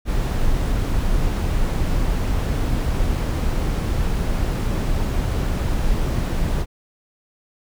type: noise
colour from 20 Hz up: brown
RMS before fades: -20 dBFS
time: 0.05-6.66 s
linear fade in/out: 50 ms
effects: none